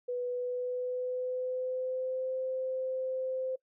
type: tone with pitch glide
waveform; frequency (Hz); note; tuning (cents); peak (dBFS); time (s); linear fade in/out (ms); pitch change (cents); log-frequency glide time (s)
sine; 492.7 to 519; B4 to C5; -4 to -14; -31; 0.08-3.56; 10; +90; 0.26-2.35
effects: noise-tail reverb RT60 0.1 s tail -23 dB re dry